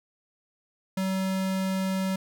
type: tone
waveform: square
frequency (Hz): 190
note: F#3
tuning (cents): +46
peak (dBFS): -26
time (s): 0.97-2.16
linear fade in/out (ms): 5
effects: none